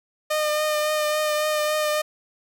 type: tone with vibrato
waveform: sawtooth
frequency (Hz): 608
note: D#5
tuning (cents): -40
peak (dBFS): -17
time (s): 0.3-2.02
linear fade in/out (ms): 10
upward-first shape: triangle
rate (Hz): 3.6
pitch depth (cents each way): 21
effects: none